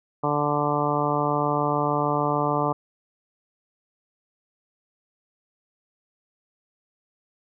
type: harmonic tone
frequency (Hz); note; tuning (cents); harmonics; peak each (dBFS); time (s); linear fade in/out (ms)
146.83; D3; 0; 1 / 2 / 3 / 4 / 5 / 6 / 7 / 8; -29 / -29 / -29 / -29 / -29 / -29 / -29 / -29; 0.23-2.73; 10
effects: none